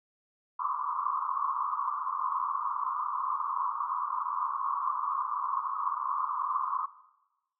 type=band-pass noise; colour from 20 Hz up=pink; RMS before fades=-32 dBFS; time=0.59-6.86 s; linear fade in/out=5 ms; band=1000 to 1200 Hz; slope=96 dB/octave; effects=noise-tail reverb RT60 1.0 s tail -17 dB re dry